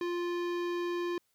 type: tone with hard clipping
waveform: sine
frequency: 349.2 Hz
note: F4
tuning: in tune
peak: -33 dBFS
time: 0.01-1.18 s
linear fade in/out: 2 ms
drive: 18 dB
effects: white hiss -75 dBFS RMS until 1.34 s